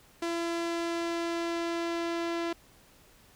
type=tone with low-pass filter sweep; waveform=sawtooth; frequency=337.8 Hz; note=E4; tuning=42 cents sharp; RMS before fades=-32 dBFS; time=0.22-2.53 s; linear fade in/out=5 ms; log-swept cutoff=7900 to 4700 Hz; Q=0.75; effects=pink hiss -59 dBFS RMS until 3.35 s